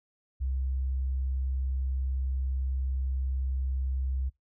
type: tone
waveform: sine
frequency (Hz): 65.6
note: C2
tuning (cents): +5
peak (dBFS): -27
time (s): 0.4-4.3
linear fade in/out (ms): 20
effects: noise-tail reverb RT60 0.2 s tail -26 dB re dry